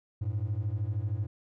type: beating tone pair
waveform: triangle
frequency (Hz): 97.7 / 110.7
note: G2 / A2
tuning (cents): -5 / +11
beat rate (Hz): 13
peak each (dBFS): -29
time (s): 0.21-1.27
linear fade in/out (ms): 10
effects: tanh soft clip ceiling -22 dBFS

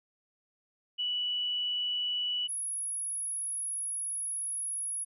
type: tone pair in turn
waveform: sine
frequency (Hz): 2954 / 10481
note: F#7 / E9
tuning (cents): -3 / -11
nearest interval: octave + minor seventh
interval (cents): 2192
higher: second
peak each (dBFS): -29 / -32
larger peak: first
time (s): 0.98-2.48 / 2.48-5.05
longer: second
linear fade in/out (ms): 20
effects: none

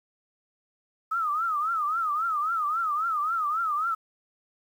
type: tone with vibrato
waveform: sine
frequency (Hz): 1267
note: D#6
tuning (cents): +31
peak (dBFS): -24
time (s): 1.11-3.95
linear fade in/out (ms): 10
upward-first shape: triangle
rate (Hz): 3.7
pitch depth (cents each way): 170
effects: 9-bit

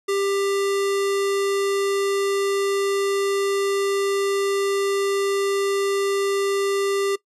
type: tone with low-pass filter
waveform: square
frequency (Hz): 396.3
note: G4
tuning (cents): +19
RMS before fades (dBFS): -22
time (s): 0.08-7.16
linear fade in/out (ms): 10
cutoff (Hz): 10000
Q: 0.96
effects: noise-tail reverb RT60 0.1 s tail -20 dB re dry

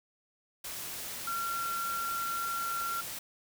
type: tone in noise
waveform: sine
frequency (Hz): 1371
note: F6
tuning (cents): -32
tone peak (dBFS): -32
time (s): 1.27-3.01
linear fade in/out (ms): 5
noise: white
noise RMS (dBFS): -40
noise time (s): 0.64-3.19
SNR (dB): +5
effects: none

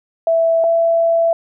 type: tone pair in turn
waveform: sine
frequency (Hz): 660 / 666.9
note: E5 / E5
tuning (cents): +2 / +20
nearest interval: unison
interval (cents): 18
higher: second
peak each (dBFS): -11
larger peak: neither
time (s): 0.27-0.64 / 0.64-1.33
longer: second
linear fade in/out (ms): 2
effects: none

